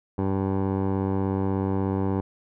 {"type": "tone with low-pass filter", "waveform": "15% pulse", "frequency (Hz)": 96.6, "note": "G2", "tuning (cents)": -25, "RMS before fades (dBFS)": -25, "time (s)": [0.18, 2.21], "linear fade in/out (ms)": 5, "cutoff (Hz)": 750, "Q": 1.5, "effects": []}